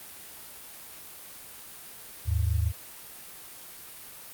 sine tone pair together, 77.24 / 103.4 Hz, D#2 / G#2, -12 / -7 cents, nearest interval perfect fourth, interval 505 cents, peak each -25 / -27 dBFS, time 2.25-2.73 s, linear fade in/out 50 ms, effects white hiss -45 dBFS RMS until 4.33 s + Opus 32 kbps

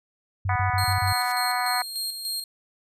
sine tone bursts, 96.1 Hz, G2, 34 cents flat, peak -23 dBFS, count 5, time 0.45-1.128 s, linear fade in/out 5 ms, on 110 ms, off 32 ms
harmonic tone, 246.9 Hz, B3, in tune, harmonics 3 / 4 / 5 / 6 / 7 / 8 / 9, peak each -27 / -29 / -31 / -33 / -34 / -35 / -36 dBFS, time 0.49-1.82 s, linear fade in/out 2 ms
sawtooth tone with tremolo, 4224 Hz, C8, 16 cents sharp, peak -24 dBFS, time 0.78-2.44 s, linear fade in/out 2 ms, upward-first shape square, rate 3.4 Hz, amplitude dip 50%
blue noise with exponential growth, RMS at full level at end -37 dBFS, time 0.94-1.32 s, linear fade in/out 2 ms, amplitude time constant 82 ms
effects resampled to 32000 Hz

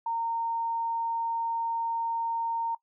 sine tone, 920 Hz, A#5, 23 cents flat, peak -27 dBFS, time 0.06-2.75 s, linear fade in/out 5 ms, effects noise-tail reverb RT60 0.1 s tail -19 dB re dry

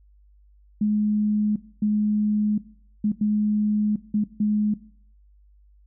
sine tone bursts at uneven times, 210.5 Hz, G#3, 24 cents sharp, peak -18 dBFS, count 6, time 0.81-1.56 / 1.82-2.58 / 3.04-3.12 / 3.21-3.96 / 4.14-4.24 / 4.4-4.74 s, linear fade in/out 5 ms, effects noise-tail reverb RT60 0.6 s tail -19 dB re dry + added 50 Hz sine -52 dBFS peak until 5.86 s

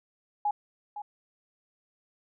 sine tone with echo, 830.6 Hz, G#5, in tune, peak -24 dBFS, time 0.45-0.51 s, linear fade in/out 5 ms, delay 510 ms, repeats 1, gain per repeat -11 dB, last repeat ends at 1.02 s, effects none

